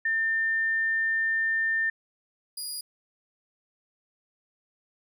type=tone pair in turn; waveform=sine / 20% pulse; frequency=1800 / 4878 Hz; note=A6 / D#8; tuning=+39 / -35 cents; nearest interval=octave + perfect fourth; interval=1726 cents; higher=second; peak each=-23 / -27 dBFS; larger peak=first; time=0.05-1.9 / 2.57-2.81 s; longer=first; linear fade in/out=5 ms; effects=none